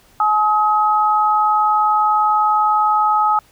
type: tone pair together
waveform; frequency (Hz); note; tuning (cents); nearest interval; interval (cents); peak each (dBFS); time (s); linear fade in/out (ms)
sine; 850.1 / 1270; G#5 / D#6; +40 / +35; perfect fifth; 695; -15; 0.2-3.39; 2
effects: pink hiss -52 dBFS RMS until 3.51 s